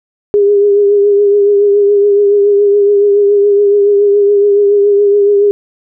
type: tone with vibrato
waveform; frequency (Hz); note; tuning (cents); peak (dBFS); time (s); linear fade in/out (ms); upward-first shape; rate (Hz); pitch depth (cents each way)
sine; 406.4; G#4; -38; -5; 0.34-5.51; 0; triangle; 7.1; 37
effects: none